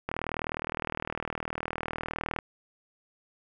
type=click train; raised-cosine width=0.5 ms; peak=-16 dBFS; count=92; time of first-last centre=0.09-2.388 s; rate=39.6 Hz; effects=none